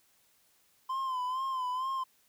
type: tone with vibrato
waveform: triangle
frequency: 1032 Hz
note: C6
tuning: 24 cents flat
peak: -29 dBFS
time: 0.89-2.04 s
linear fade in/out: 10 ms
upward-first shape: sine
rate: 2.2 Hz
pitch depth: 63 cents each way
effects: white hiss -68 dBFS RMS until 2.28 s